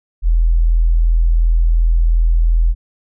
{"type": "tone", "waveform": "sine", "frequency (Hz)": 41.4, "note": "E1", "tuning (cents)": 8, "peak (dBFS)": -9, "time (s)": [0.22, 2.75], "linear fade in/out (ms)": 50, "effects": []}